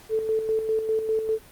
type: tone with tremolo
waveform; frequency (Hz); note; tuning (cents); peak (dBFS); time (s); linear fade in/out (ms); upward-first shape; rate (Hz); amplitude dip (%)
sine; 440; A4; 0; -20; 0.09-1.39; 50; square; 5; 50
effects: pink hiss -50 dBFS RMS until 1.51 s + Opus 48 kbps